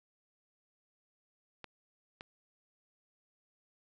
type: clicks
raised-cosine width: 0.3 ms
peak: -28 dBFS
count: 2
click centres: 1.643 / 2.209 s
effects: resampled to 16000 Hz